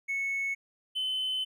triangle tone pair in turn, 2205 / 3044 Hz, C#7 / F#7, -10 / +48 cents, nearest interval tritone, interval 558 cents, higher second, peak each -26 dBFS, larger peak neither, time 0.08-0.55 / 0.95-1.45 s, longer second, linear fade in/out 20 ms, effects tanh soft clip ceiling -24 dBFS

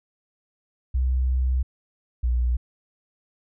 sine tone pair in turn, 63.9 / 60.61 Hz, C2 / B1, -40 / -32 cents, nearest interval minor second, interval 92 cents, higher first, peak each -19 dBFS, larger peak neither, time 0.94-1.63 / 2.23-2.57 s, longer first, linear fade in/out 10 ms, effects none

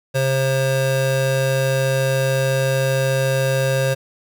square tone pair together, 133.6 / 534.4 Hz, C3 / C5, +36 / +36 cents, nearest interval 2 octaves, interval 2400 cents, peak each -20 dBFS, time 0.14-3.95 s, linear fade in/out 20 ms, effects none

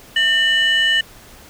sine tone pair together, 1810.1 / 2960 Hz, A6 / F#7, +49 / 0 cents, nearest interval major sixth, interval 851 cents, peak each -14 / -14 dBFS, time 0.16-1.01 s, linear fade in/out 5 ms, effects tanh soft clip ceiling -9 dBFS + pink hiss -43 dBFS RMS until 1.49 s

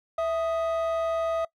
triangle tone pair together, 658.3 / 1246 Hz, E5 / D#6, -3 / +2 cents, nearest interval major seventh, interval 1105 cents, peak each -21 / -29 dBFS, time 0.18-1.45 s, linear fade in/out 5 ms, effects noise-tail reverb RT60 0.1 s tail -23 dB re dry + tanh soft clip ceiling -20 dBFS

